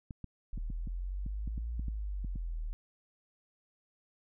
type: clicks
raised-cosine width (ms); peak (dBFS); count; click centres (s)
5; -29; 12; 0.108 / 0.243 / 0.577 / 0.702 / 0.874 / 1.263 / 1.476 / 1.579 / 1.795 / 1.883 / 2.246 / 2.358
type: exponential two-way sweep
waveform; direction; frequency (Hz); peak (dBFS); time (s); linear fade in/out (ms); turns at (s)
sine; up then down; 37.47 to 58.4 to 37.47; -34; 0.53-2.73; 0; 1.73
effects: none